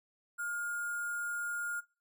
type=tone with sample-and-hold; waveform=sine; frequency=1415 Hz; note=F6; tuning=22 cents sharp; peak=-34 dBFS; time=0.38-1.81 s; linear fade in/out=20 ms; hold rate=8820 Hz; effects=noise-tail reverb RT60 0.3 s tail -20 dB re dry